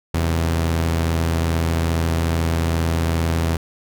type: tone pair together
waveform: sawtooth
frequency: 82.41 / 130.81 Hz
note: E2 / C3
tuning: 0 / 0 cents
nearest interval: minor sixth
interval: 800 cents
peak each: -14 / -24 dBFS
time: 0.14-3.57 s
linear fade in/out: 5 ms
effects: none